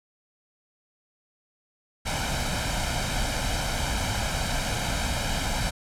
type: noise with comb filter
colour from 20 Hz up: pink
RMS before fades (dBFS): -27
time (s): 2.05-5.71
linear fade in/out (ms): 20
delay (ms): 1.3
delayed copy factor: +0.65
effects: low-pass 9000 Hz 12 dB/octave